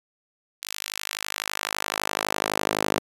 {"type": "tone with high-pass filter sweep", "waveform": "sawtooth", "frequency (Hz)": 51.91, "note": "G#1", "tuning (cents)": 0, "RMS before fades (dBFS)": -29, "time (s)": [0.62, 2.99], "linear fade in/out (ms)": 0, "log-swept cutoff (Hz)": [3400, 340], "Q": 0.78, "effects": ["resampled to 32000 Hz"]}